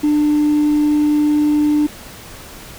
triangle tone with hard clipping, 298.1 Hz, D4, 26 cents sharp, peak -11 dBFS, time 0.03-1.87 s, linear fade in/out 10 ms, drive 2 dB, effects pink hiss -36 dBFS RMS until 2.78 s

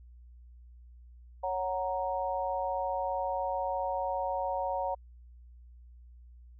sine chord, F# major, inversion second, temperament equal, 554.4 / 740 / 932.3 Hz, C#5 / F#5 / A#5, 0 / 0 / 0 cents, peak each -34 dBFS, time 1.43-4.95 s, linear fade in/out 10 ms, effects added 60 Hz sine -50 dBFS peak until 6.59 s

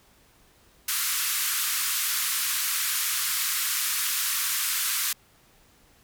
white band-pass noise, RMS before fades -27 dBFS, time 0.88-5.13 s, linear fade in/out 5 ms, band 1100 to 16000 Hz, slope 48 dB/octave, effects pink hiss -59 dBFS RMS until 6.03 s

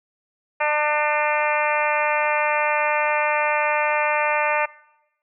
harmonic tone, 299.6 Hz, D4, 35 cents sharp, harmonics 2 / 3 / 4 / 5 / 6 / 7 / 8 / 9, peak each -24 / -23 / -28 / -29 / -28 / -29 / -27 / -33 dBFS, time 0.6-4.66 s, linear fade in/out 10 ms, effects noise-tail reverb RT60 0.9 s tail -21 dB re dry

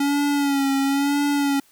square tone with vibrato, 280.2 Hz, C#4, 19 cents sharp, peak -19 dBFS, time 0-1.6 s, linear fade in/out 5 ms, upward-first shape sine, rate 1 Hz, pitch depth 45 cents each way, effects white hiss -57 dBFS RMS until 1.71 s

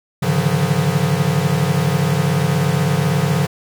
square tone cluster, 101.1 / 137.9 / 150.1 / 162.1 / 178.3 Hz, G#2 / C#3 / D3 / E3 / F3, -46 / -9 / +38 / -29 / +36 cents, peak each -27 / -20 / -21 / -23 / -22 dBFS, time 0.22-3.47 s, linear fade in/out 10 ms, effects none

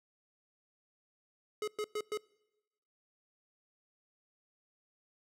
square tone bursts, 423.3 Hz, G#4, 33 cents sharp, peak -34 dBFS, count 4, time 1.62-2.174 s, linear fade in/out 2 ms, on 56 ms, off 110 ms, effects noise-tail reverb RT60 1.0 s tail -25 dB re dry + low-pass 11000 Hz 12 dB/octave

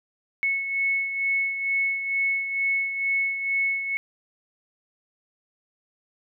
sine beating tone pair, 2200 / 2202.2 Hz, C#7 / C#7, -14 / -12 cents, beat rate 2.2 Hz, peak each -23 / -31 dBFS, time 0.43-3.97 s, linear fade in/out 0 ms, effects none

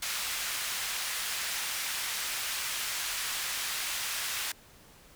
pink band-pass noise, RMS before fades -34 dBFS, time 0.02-4.52 s, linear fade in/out 5 ms, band 1600 to 16000 Hz, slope 12 dB/octave, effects pink hiss -56 dBFS RMS until 5.15 s

